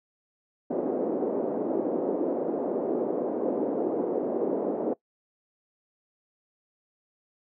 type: band-pass noise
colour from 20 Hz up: white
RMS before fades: -28 dBFS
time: 0.7-4.94 s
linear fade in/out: 10 ms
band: 260 to 520 Hz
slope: 24 dB/octave
effects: noise-tail reverb RT60 0.1 s tail -21 dB re dry